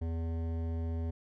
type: tone with hard clipping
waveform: sine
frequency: 82.5 Hz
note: E2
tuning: 2 cents sharp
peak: -34 dBFS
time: 0.01-1.11 s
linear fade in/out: 10 ms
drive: 14 dB
effects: none